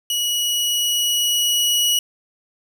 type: tone with level ramp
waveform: sawtooth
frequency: 2918 Hz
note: F#7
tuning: 25 cents flat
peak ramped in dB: -16 to -12 dBFS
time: 0.1-1.99 s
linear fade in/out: 2 ms
effects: none